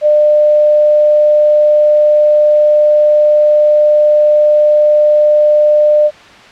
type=tone; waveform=sine; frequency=600 Hz; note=D5; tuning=37 cents sharp; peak=-5 dBFS; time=0.01-6.11 s; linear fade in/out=50 ms; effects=white hiss -36 dBFS RMS until 6.51 s + low-pass 3000 Hz 12 dB/octave